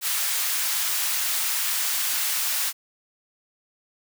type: high-pass noise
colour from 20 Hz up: white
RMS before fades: -25 dBFS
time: 0.01-2.73 s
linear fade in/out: 50 ms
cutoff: 1100 Hz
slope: 12 dB/octave
effects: none